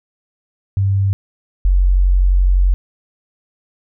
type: tone pair in turn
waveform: sine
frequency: 98 / 45.89 Hz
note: G2 / F#1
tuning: 0 / -14 cents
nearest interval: octave + minor second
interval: 1314 cents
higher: first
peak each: -12 / -9 dBFS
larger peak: second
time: 0.77-1.13 / 1.65-2.74 s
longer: second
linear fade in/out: 0 ms
effects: none